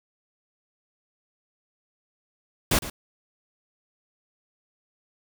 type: noise with echo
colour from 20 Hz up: pink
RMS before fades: -21 dBFS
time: 2.71-2.79 s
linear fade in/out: 5 ms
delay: 110 ms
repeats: 1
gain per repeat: -14 dB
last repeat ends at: 2.9 s
effects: none